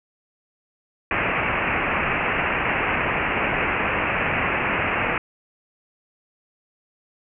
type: low-pass noise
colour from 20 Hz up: white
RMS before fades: -23 dBFS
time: 1.11-5.18 s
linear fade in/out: 2 ms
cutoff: 2700 Hz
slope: 96 dB/octave
effects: none